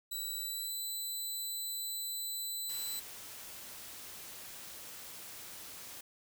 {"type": "tone with pitch glide", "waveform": "10% pulse", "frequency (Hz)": [3946, 3999], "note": ["B7", "B7"], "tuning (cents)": [-2, 21], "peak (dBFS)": -30, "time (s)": [0.11, 3], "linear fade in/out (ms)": 10, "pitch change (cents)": 23, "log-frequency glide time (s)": [0.37, 0.72]}
{"type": "noise", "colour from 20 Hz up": "white", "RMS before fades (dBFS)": -48, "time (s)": [2.69, 6.01], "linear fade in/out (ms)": 5}
{"effects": []}